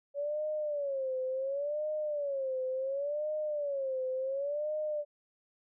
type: tone with vibrato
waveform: sine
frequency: 562 Hz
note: C#5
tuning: 24 cents sharp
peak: -31 dBFS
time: 0.14-5.05 s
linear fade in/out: 50 ms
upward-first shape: sine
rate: 0.7 Hz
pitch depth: 150 cents each way
effects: none